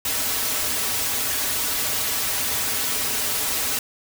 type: noise with comb filter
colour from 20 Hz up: white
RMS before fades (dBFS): -24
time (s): 0.05-3.79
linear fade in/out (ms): 2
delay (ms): 5.7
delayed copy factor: -0.95
effects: none